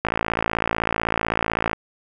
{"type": "click train", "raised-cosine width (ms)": 0.5, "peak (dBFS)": -5, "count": 95, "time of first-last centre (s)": [0.05, 1.732], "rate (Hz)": 55.9, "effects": []}